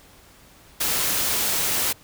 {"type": "noise", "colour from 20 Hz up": "white", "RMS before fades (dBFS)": -23, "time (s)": [0.8, 1.93], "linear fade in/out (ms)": 10, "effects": ["pink hiss -51 dBFS RMS until 2.03 s"]}